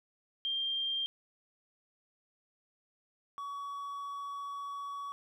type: tone pair in turn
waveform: sine / triangle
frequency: 3185 / 1128.7 Hz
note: G7 / C#6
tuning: +27 / +31 cents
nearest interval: octave + tritone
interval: 1796 cents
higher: first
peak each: -31 / -36 dBFS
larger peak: first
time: 0.45-1.06 / 3.38-5.12 s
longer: second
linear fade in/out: 0 ms
effects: none